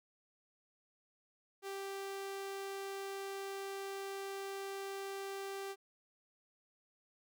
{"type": "tone", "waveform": "sawtooth", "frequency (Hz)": 392.1, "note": "G4", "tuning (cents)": 0, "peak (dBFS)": -37, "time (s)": [1.62, 5.76], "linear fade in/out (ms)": 50, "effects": []}